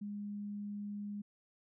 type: tone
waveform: sine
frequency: 205.2 Hz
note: G#3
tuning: 21 cents flat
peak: -39 dBFS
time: 0.01-1.22 s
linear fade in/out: 10 ms
effects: none